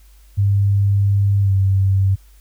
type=tone with pitch glide; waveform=sine; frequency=100 to 96.71 Hz; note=G2 to G2; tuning=+35 to -23 cents; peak=-12 dBFS; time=0.37-2.16 s; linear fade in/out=20 ms; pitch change=-58 cents; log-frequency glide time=1.41-1.53 s; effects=added 50 Hz sine -44 dBFS peak until 2.4 s + white hiss -56 dBFS RMS until 2.4 s